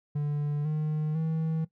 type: tone with pitch steps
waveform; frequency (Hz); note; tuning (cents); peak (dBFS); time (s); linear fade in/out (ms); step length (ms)
triangle; 146.83 / 153.42 / 160.3; D3 / D#3 / E3; 0 / -24 / -48; -24; 0.15-1.65; 10; 500
effects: noise-tail reverb RT60 0.1 s tail -17 dB re dry